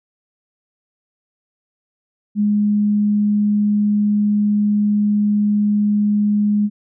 sine tone, 207.7 Hz, G#3, in tune, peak -13 dBFS, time 2.35-6.7 s, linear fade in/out 50 ms, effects none

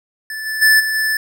square tone with level steps, 1749 Hz, A6, 11 cents flat, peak -25 / -21 / -9 / -18 / -16 dBFS, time 0.3-1.17 s, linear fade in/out 2 ms, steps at 0.45 / 0.61 / 0.79 / 0.94 s, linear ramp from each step 20 ms, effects none

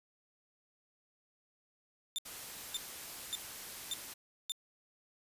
sawtooth tone bursts, 3583 Hz, A7, 31 cents sharp, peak -31 dBFS, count 5, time 2.16-4.52 s, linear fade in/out 0 ms, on 24 ms, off 560 ms
white noise, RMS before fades -46 dBFS, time 2.25-4.14 s, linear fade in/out 10 ms
effects resampled to 32000 Hz

